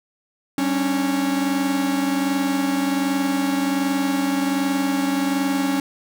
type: tone cluster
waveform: 45% pulse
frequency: 191.6 / 275.1 / 296.4 Hz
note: G3 / C#4 / D4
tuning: -39 / -13 / +16 cents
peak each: -29 / -20 / -28 dBFS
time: 0.58-5.8 s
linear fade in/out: 2 ms
effects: none